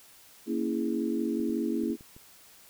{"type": "chord", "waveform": "sine", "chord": "A# half-diminished seventh", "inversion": "none", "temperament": "equal with one note detuned", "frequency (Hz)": [233.1, 278.1, 329.6, 415.3], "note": ["A#3", "C#4", "E4", "G#4"], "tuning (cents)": [0, 6, 0, 0], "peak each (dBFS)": [-31, -33, -31, -36], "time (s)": [0.46, 1.97], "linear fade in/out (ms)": 50}
{"type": "clicks", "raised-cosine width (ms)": 3, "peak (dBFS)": -37, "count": 6, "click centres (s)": [1.4, 1.495, 1.835, 1.902, 2.009, 2.165]}
{"effects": ["white hiss -55 dBFS RMS until 2.69 s"]}